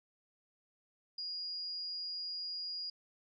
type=tone; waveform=sine; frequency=4864 Hz; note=D#8; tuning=40 cents flat; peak=-38 dBFS; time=1.18-2.9 s; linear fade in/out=5 ms; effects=none